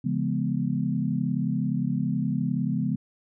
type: chord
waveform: sine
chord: C# dominant seventh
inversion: none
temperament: equal with one note detuned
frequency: 138.59 / 170.13 / 207.7 / 246.9 Hz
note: C#3 / E#3 / G#3 / B3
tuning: 0 / -45 / 0 / 0 cents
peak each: -29 dBFS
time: 0.04-2.96 s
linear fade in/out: 10 ms
effects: none